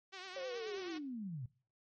5% pulse tone with vibrato, 374.7 Hz, F#4, 22 cents sharp, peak -35 dBFS, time 0.12-0.99 s, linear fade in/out 20 ms, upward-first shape triangle, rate 9.3 Hz, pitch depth 77 cents each way
sine linear sweep, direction down, 554.4 to 113.2 Hz, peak -40 dBFS, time 0.36-1.46 s, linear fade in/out 5 ms
effects noise-tail reverb RT60 0.4 s tail -21 dB re dry + MP3 32 kbps

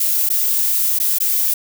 violet noise with dropouts, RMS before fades -17 dBFS, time 0-1.54 s, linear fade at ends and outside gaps 5 ms, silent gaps 0.291-0.3 / 0.988-0.999 / 1.186-1.202 s, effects none

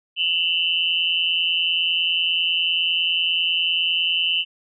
sine tone cluster, 2679 / 2849 / 3019 Hz, E7 / F7 / F#7, +27 / +34 / +34 cents, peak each -24 / -24 / -21 dBFS, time 0.16-4.45 s, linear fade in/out 50 ms, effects none

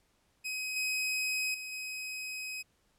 sawtooth tone with level steps, 2529 Hz, D#7, 28 cents sharp, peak -31 / -27 / -36 / -34 dBFS, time 0.44-2.63 s, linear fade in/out 20 ms, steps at 0.76 / 1.54 / 1.72 s, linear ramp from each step 5 ms, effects pink hiss -72 dBFS RMS until 2.98 s + low-pass 12000 Hz 12 dB/octave

